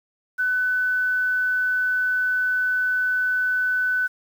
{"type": "tone with quantisation", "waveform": "sine", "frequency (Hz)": 1500, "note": "F#6", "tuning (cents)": 23, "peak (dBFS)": -19, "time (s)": [0.38, 4.08], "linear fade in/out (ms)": 20, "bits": 8, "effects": []}